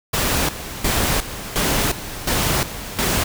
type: noise with tremolo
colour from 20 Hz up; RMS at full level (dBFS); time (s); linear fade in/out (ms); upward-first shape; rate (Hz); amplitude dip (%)
pink; -19; 0.13-3.24; 10; square; 1.4; 75
effects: none